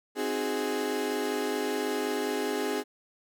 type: chord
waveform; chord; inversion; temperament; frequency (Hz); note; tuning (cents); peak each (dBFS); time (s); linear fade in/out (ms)
35% pulse; Ab dominant seventh; first; equal; 261.6 / 311.1 / 370 / 415.3; C4 / Eb4 / Gb4 / Ab4; 0 / 0 / 0 / 0; -33 / -34 / -35 / -29; 0.15-2.84; 50
effects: none